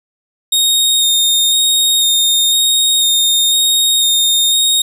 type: tone with vibrato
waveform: sawtooth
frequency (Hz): 3703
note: A#7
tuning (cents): -12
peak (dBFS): -7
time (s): 0.52-4.82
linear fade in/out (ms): 5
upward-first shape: square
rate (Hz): 1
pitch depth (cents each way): 12
effects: none